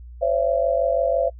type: tone cluster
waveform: sine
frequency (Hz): 521 / 567 / 673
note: C5 / C#5 / E5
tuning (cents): -7 / +39 / +36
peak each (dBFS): -22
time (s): 0.21-1.3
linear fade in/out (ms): 20
effects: noise-tail reverb RT60 0.1 s tail -25 dB re dry + added 60 Hz sine -37 dBFS peak until 1.39 s